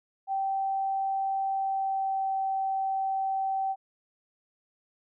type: tone with pitch glide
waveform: sine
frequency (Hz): 777 to 772.5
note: G5 to G5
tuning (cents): -16 to -26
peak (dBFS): -26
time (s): 0.27-3.76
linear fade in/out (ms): 50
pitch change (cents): -10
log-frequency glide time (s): 1.5-2.34
effects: none